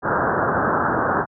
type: low-pass noise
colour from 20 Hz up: white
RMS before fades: -20 dBFS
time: 0.02-1.26 s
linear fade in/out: 50 ms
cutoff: 1600 Hz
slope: 96 dB/octave
effects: high-pass 100 Hz 12 dB/octave